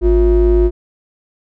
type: ring-modulated tone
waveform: triangle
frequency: 150.7 Hz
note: D3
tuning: 45 cents sharp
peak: -3 dBFS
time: 0.01-0.71 s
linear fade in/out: 50 ms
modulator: 204 Hz
effects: none